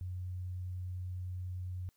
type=tone; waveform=sine; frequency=91 Hz; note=F#2; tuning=28 cents flat; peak=-37 dBFS; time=0.01-1.89 s; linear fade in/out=0 ms; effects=white hiss -75 dBFS RMS until 1.96 s